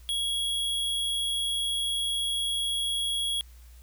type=tone; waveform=square; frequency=3322 Hz; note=G#7; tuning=in tune; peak=-27 dBFS; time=0.09-3.41 s; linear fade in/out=0 ms; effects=added 60 Hz sine -47 dBFS peak until 3.82 s + white hiss -60 dBFS RMS until 3.82 s